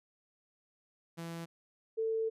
sawtooth / sine tone pair in turn, 167.1 / 446.1 Hz, E3 / A4, +24 / +24 cents, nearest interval octave + perfect fourth, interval 1700 cents, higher second, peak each -36 / -30 dBFS, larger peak second, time 1.17-1.46 / 1.97-2.3 s, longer second, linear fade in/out 20 ms, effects resampled to 32000 Hz

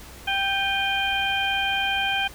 harmonic tone with a mistuned harmonic, 784 Hz, G5, in tune, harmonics 1 / 2 / 3 / 4, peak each -27 / -27 / -27 / -27 dBFS, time 0.27-2.28 s, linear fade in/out 10 ms, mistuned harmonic 3, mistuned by +64 cents, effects added 60 Hz sine -46 dBFS peak until 2.34 s + pink hiss -44 dBFS RMS until 2.34 s

